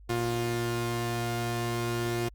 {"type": "tone pair together", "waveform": "sawtooth", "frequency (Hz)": [117.9, 353.3], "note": ["A#2", "F4"], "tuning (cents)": [20, 20], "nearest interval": "octave + perfect fifth", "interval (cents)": 1900, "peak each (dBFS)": -27, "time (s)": [0.09, 2.29], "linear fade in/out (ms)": 10, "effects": ["added 50 Hz sine -48 dBFS peak until 2.34 s", "Opus 48 kbps"]}